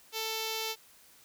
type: tone with notch filter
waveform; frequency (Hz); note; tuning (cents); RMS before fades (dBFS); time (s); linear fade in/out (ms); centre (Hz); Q
5% pulse; 443; A4; +12; -35; 0.12-0.76; 50; 1600; 1.5
effects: white hiss -59 dBFS RMS until 1.24 s